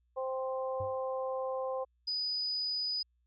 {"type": "harmonic tone", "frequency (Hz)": 261.6, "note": "C4", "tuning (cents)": 0, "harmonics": [2, 3, 4], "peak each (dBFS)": [-33, -41, -41], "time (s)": [0.16, 1.85], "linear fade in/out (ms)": 20}
{"type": "tone with exponential decay", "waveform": "triangle", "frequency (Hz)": 98.3, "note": "G2", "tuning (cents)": 5, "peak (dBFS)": -34, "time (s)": [0.8, 1.02], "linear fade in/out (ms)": 5, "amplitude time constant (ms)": 46}
{"type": "tone", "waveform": "sine", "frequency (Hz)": 4969, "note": "D#8", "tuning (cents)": -3, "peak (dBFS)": -31, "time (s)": [2.07, 3.03], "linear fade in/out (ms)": 10}
{"effects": ["added 60 Hz sine -70 dBFS peak until 3.26 s", "MP3 96 kbps"]}